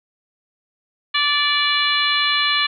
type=harmonic tone with a mistuned harmonic; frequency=583 Hz; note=D5; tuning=13 cents flat; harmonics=2 / 3 / 4 / 5 / 6 / 7; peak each=-23 / -23 / -23 / -23 / -23 / -23 dBFS; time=1.14-2.67 s; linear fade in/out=10 ms; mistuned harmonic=6; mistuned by=-18 cents; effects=none